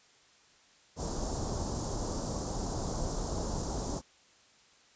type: band-stop noise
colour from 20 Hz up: pink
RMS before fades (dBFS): -34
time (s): 0.96-4.02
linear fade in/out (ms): 50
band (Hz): 990 to 5600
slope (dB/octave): 24
effects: white hiss -62 dBFS RMS until 4.95 s + resampled to 16000 Hz